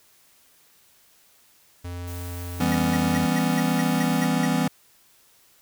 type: tone with pitch glide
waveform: square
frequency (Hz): 88 to 89.28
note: F2 to F2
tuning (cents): +14 to +39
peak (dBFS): -32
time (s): 1.84-3.26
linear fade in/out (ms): 10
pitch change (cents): +25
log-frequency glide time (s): 2.85-3.04
type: noise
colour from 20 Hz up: blue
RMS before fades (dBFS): -43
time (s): 2.07-4.27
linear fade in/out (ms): 10
type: chord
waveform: square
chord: C# half-diminished seventh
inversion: first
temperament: just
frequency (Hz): 166.31 / 199.57 / 249.5 / 277.2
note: E3 / G3 / B3 / C#4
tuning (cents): +16 / +31 / +18 / 0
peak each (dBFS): -26 / -28 / -25 / -30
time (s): 2.6-4.68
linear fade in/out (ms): 5
type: tone bursts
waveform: square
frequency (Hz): 1913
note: A#6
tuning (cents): +44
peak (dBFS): -30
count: 9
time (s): 2.72-4.456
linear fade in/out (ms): 0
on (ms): 24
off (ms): 190
effects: white hiss -58 dBFS RMS until 5.61 s